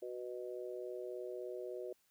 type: harmonic tone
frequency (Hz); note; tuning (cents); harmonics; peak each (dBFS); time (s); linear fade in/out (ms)
123.47; B2; 0; 3 / 4 / 5; -44 / -46 / -48; 0.02-1.93; 5
effects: white hiss -75 dBFS RMS until 2.1 s